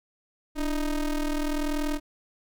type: ring-modulated tone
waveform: square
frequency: 156.3 Hz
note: D#3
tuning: 8 cents sharp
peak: -23 dBFS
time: 0.55-2 s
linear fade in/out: 50 ms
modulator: 136 Hz
effects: none